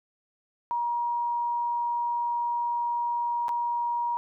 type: tone with dropouts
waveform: sine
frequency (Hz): 951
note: A#5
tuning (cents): +34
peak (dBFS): -25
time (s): 0.71-4.17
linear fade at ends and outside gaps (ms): 0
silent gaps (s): 3.483-3.491
effects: none